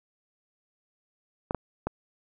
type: clicks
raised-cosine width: 1 ms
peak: -14 dBFS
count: 3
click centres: 1.509 / 1.547 / 1.87 s
effects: none